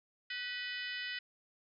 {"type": "harmonic tone with a mistuned harmonic", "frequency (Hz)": 500, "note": "B4", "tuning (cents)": 21, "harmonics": [3, 4, 5, 6, 7, 8, 9, 10], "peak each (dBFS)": [-46, -41, -47, -45, -51, -50, -53, -51], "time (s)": [0.3, 1.19], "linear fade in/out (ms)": 5, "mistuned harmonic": 4, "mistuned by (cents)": -47, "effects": []}